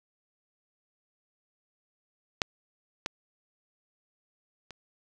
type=clicks; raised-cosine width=0.2 ms; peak=-7 / -13 / -26 dBFS; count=3; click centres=2.418 / 3.061 / 4.707 s; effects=none